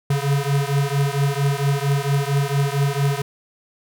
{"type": "beating tone pair", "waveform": "square", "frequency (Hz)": [138.59, 142.99], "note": ["C#3", "D3"], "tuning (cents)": [0, -46], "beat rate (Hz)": 4.4, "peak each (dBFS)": [-21, -22], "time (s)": [0.1, 3.22], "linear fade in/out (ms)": 5, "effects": []}